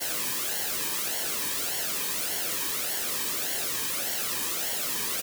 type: noise with flanger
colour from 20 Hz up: white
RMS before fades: -30 dBFS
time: 0-5.22 s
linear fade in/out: 20 ms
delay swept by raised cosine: 0.8 to 1.47 ms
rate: 1.7 Hz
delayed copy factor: -0.65
effects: none